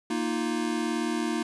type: chord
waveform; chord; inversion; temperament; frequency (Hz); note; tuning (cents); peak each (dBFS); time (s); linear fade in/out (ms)
square; Bb suspended fourth; none; equal; 233.1 / 311.1 / 349.2; Bb3 / Eb4 / F4; 0 / 0 / 0; -31 / -31 / -33; 0.1-1.43; 5
effects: resampled to 24000 Hz + 9-bit